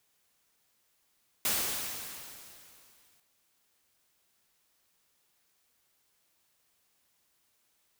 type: noise with exponential decay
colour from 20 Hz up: white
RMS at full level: -28 dBFS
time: 1.45-3.2 s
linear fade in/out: 2 ms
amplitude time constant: 380 ms
effects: white hiss -73 dBFS RMS until 7.99 s

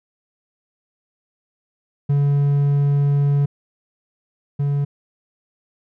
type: tone pair in turn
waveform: triangle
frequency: 142.4 / 142.4 Hz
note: C#3 / C#3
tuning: +47 / +47 cents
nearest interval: unison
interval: 0 cents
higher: neither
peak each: -12 / -15 dBFS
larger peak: first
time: 2.09-3.46 / 4.59-4.85 s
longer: first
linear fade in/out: 10 ms
effects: none

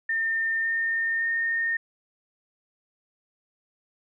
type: tone with pitch steps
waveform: sine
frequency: 1810 / 1821.5 / 1833.1 Hz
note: A6 / A#6 / A#6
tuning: +48 / -41 / -30 cents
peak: -23 dBFS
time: 0.09-1.77 s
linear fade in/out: 5 ms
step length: 560 ms
effects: none

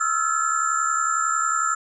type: tone cluster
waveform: sine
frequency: 1292 / 1363 / 1716 / 7270 Hz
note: E6 / F6 / A6 / A#8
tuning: -35 / -43 / -44 / -44 cents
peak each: -24 / -23 / -32 / -27 dBFS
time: 0-1.75 s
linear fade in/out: 10 ms
effects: none

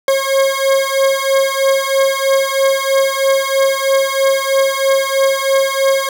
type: beating tone pair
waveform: 40% pulse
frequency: 540 / 543.1 Hz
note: C#5 / C#5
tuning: -45 / -36 cents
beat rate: 3.1 Hz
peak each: -14 dBFS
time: 0.08-6.09 s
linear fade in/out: 2 ms
effects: none

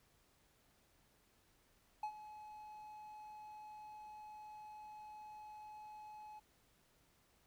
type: tone with ADSR envelope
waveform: triangle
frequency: 850 Hz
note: G#5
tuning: 40 cents sharp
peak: -35 dBFS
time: 2.03-6.4 s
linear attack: 4 ms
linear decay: 77 ms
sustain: -14 dB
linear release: 17 ms
effects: pink hiss -73 dBFS RMS until 7.46 s

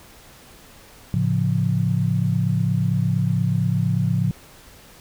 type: chord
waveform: sine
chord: A augmented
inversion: none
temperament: equal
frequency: 110 / 138.59 / 174.61 Hz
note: A2 / C#3 / E#3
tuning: 0 / 0 / 0 cents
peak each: -22 dBFS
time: 1.14-4.31 s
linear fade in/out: 0 ms
effects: pink hiss -47 dBFS RMS until 5 s

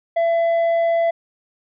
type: tone with tanh clipping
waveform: triangle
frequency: 671 Hz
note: E5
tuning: 31 cents sharp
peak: -16 dBFS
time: 0.16-1.11 s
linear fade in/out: 10 ms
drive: 9 dB
effects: none

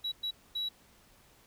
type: tone bursts at uneven times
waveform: sine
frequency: 3900 Hz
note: B7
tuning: 23 cents flat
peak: -30 dBFS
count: 3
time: 0.04-0.12 / 0.23-0.31 / 0.55-0.69 s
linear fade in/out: 10 ms
effects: tanh soft clip ceiling -29 dBFS + pink hiss -62 dBFS RMS until 1.46 s

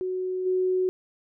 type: tone with level steps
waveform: sine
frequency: 370 Hz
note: F#4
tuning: in tune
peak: -26 / -21 dBFS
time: 0.01-0.89 s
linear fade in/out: 0 ms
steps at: 0.45 s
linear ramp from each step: 20 ms
effects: none

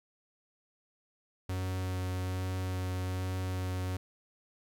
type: tone with vibrato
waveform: 45% pulse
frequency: 92.5 Hz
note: F#2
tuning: in tune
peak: -32 dBFS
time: 1.49-3.97 s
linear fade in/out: 5 ms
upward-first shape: sine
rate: 1.2 Hz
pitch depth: 9 cents each way
effects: 11-bit

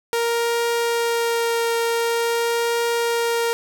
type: tone with vibrato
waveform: sawtooth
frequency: 466.2 Hz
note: A#4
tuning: in tune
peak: -15 dBFS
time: 0.13-3.53 s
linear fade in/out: 0 ms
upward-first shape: triangle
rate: 0.46 Hz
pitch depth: 11 cents each way
effects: none

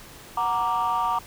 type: chord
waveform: sine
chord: Gb augmented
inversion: none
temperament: equal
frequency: 740 / 932.3 / 1174.7 Hz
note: Gb5 / Bb5 / D6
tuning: 0 / 0 / 0 cents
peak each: -27 / -23 / -24 dBFS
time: 0.37-1.19 s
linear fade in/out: 5 ms
effects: tanh soft clip ceiling -17 dBFS + pink hiss -45 dBFS RMS until 1.26 s

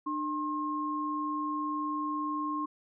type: tone pair together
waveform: sine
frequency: 300 / 1069.1 Hz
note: D4 / C6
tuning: +37 / +37 cents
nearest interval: octave + minor seventh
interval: 2200 cents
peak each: -34 / -32 dBFS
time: 0.06-2.66 s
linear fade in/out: 10 ms
effects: none

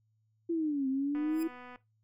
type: linear two-way sweep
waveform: sine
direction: down then up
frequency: 342.1 to 261.6 to 329.1 Hz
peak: -28 dBFS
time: 0.49-1.48 s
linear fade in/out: 10 ms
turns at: 0.88 s
type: click train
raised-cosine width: 0.5 ms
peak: -35 dBFS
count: 152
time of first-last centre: 1.15-1.759 s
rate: 248 Hz
type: tone with exponential growth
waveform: 5% pulse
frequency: 2489 Hz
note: D#7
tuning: in tune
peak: -33 dBFS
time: 1.28-1.43 s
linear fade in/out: 2 ms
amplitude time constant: 31 ms
effects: noise-tail reverb RT60 0.2 s tail -17 dB re dry + added 109 Hz sine -70 dBFS peak until 2.03 s

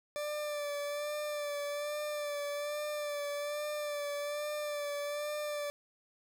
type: tone with vibrato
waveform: 40% pulse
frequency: 587.3 Hz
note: D5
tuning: in tune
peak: -34 dBFS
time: 0.16-5.7 s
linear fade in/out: 0 ms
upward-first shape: sine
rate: 1.2 Hz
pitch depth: 30 cents each way
effects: none

